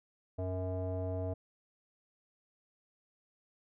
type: tone with low-pass filter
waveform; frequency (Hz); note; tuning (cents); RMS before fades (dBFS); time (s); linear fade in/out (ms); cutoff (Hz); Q
square; 92.5; F#2; 0; -36; 0.38-1.34; 10; 610; 5.3
effects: none